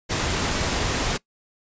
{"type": "noise", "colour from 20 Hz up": "pink", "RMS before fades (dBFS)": -24, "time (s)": [0.09, 1.18], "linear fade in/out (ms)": 20, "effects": ["noise-tail reverb RT60 0.1 s tail -21 dB re dry", "resampled to 16000 Hz"]}